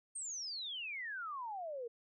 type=exponential sweep; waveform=sine; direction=down; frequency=8730 to 454 Hz; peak=-40 dBFS; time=0.15-1.88 s; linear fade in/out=10 ms; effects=none